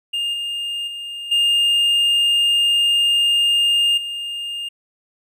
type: tone with level steps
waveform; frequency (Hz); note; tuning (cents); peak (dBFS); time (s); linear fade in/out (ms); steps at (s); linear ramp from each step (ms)
triangle; 2819; F7; +16; -18 / -21 / -26 / -12 / -23; 0.13-4.69; 10; 0.33 / 0.87 / 1.31 / 3.97; 10
effects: none